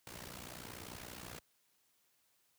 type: noise with amplitude modulation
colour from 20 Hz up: pink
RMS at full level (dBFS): -45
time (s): 0.07-1.39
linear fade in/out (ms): 0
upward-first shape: sine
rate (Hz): 60.4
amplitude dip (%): 80
effects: white hiss -75 dBFS RMS until 2.58 s + high-pass 60 Hz 12 dB/octave